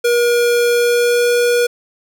square tone with pitch glide, 477.9 to 481.5 Hz, A#4 to B4, +43 to -44 cents, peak -12 dBFS, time 0.04-1.67 s, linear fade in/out 10 ms, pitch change +13 cents, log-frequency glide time 0.7-1.29 s, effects none

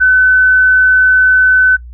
sine tone, 1512 Hz, F#6, 37 cents sharp, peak -5 dBFS, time 0-1.77 s, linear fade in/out 20 ms, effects noise-tail reverb RT60 0.1 s tail -23 dB re dry + added 60 Hz sine -28 dBFS peak until 1.93 s

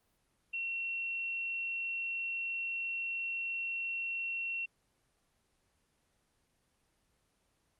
sine tone, 2723 Hz, F7, 44 cents flat, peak -34 dBFS, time 0.53-4.66 s, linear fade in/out 10 ms, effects pink hiss -75 dBFS RMS until 7.79 s + Opus 24 kbps

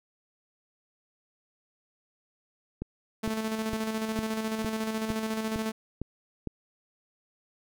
click train, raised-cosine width 3 ms, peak -20 dBFS, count 9, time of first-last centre 2.82-6.473 s, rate 2.19 Hz
sawtooth tone with tremolo, 220 Hz, A3, in tune, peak -24 dBFS, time 3.23-5.72 s, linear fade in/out 10 ms, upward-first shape square, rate 14 Hz, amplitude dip 40%
effects none

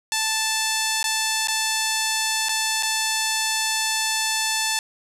5% pulse tone with dropouts, 880 Hz, A5, in tune, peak -8 dBFS, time 0.12-4.79 s, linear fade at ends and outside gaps 1 ms, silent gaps 1.029-1.041 / 1.473-1.483 / 2.486-2.492 / 2.826-2.831 s, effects low-pass 10000 Hz 12 dB/octave + 8-bit

